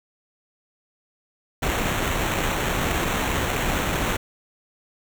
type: noise with sample-and-hold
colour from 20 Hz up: pink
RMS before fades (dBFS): -24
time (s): 1.62-4.17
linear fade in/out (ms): 10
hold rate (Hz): 4900
effects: none